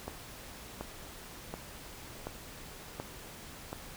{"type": "click train", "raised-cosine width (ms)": 1, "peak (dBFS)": -23, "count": 6, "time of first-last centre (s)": [0.08, 3.73], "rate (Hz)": 1.37, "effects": ["pink hiss -48 dBFS RMS until 3.96 s"]}